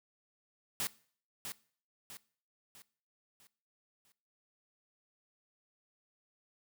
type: noise with echo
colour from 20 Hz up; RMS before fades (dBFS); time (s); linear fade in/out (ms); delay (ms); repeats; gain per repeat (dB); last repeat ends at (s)
white; -35; 0.8-0.87; 0; 650; 5; -7; 4.12
effects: noise-tail reverb RT60 0.5 s tail -20 dB re dry